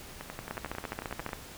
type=two click trains; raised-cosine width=0.5 ms; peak=-19 / -23 dBFS; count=13 / 13; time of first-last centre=0.51-1.332 / 0.21-1.291 s; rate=14.6 / 11.1 Hz; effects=pink hiss -47 dBFS RMS until 1.57 s